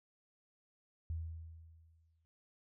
sine tone with exponential decay, 81.5 Hz, E2, 19 cents flat, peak -35 dBFS, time 1.1-2.25 s, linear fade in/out 0 ms, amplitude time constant 250 ms, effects none

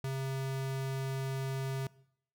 square tone, 134.1 Hz, C3, 43 cents sharp, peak -34 dBFS, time 0.04-1.87 s, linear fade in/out 2 ms, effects noise-tail reverb RT60 0.7 s tail -21 dB re dry

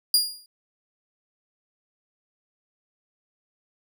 sawtooth tone with exponential decay, 4838 Hz, D#8, 49 cents flat, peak -11 dBFS, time 0.14-0.46 s, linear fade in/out 2 ms, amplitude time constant 68 ms, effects none

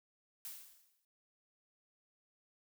blue noise with exponential decay, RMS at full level -44 dBFS, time 0.45-1.05 s, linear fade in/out 1 ms, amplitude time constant 130 ms, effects none

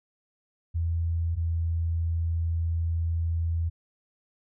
sine tone pair in turn, 83.5 / 83.14 Hz, E2 / E2, +23 / +15 cents, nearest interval unison, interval 8 cents, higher first, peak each -24 dBFS, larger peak neither, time 0.74-1.36 / 1.36-3.7 s, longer second, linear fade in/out 20 ms, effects none

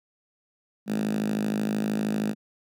5% pulse tone with high-pass filter, 53 Hz, G#1, 36 cents sharp, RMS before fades -27 dBFS, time 0.86-2.35 s, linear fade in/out 50 ms, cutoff 200 Hz, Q 7.4, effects none

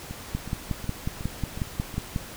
two click trains, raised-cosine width 5 ms, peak -23 / -14 dBFS, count 6 / 11, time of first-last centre 0.11-1.942 / 0.35-2.162 s, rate 2.73 / 5.52 Hz, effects pink hiss -41 dBFS RMS until 2.36 s

